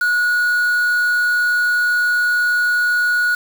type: tone with quantisation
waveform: triangle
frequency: 1457 Hz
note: F#6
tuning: 27 cents flat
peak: -12 dBFS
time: 0.01-3.35 s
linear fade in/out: 5 ms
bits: 5
effects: none

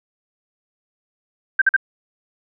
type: tone bursts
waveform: sine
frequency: 1568 Hz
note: G6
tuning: in tune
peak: -10 dBFS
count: 3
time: 1.59-1.765 s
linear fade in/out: 5 ms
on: 27 ms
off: 47 ms
effects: none

